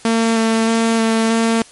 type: tone with vibrato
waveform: sawtooth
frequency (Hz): 225.9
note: A3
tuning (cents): +46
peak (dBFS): -9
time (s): 0.05-1.62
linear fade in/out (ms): 2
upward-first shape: square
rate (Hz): 1.6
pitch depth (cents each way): 11
effects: white hiss -43 dBFS RMS until 1.71 s + MP3 48 kbps